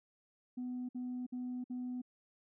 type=tone bursts; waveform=sine; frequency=249.4 Hz; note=B3; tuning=17 cents sharp; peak=-36 dBFS; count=4; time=0.57-2.018 s; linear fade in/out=10 ms; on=320 ms; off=56 ms; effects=tanh soft clip ceiling -35 dBFS